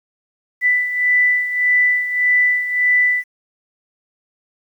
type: beating tone pair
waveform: sine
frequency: 1985 / 1986.7 Hz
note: B6 / B6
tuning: +8 / +10 cents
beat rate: 1.7 Hz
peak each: -14 / -20 dBFS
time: 0.61-3.24 s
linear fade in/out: 50 ms
effects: 8-bit